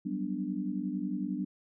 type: chord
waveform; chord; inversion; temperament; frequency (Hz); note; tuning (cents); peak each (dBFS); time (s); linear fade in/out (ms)
sine; G major seventh; third; equal; 185 / 196 / 246.9 / 293.7; F#3 / G3 / B3 / D4; 0 / 0 / 0 / 0; -38 / -36 / -37 / -36; 0.05-1.45; 10
effects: none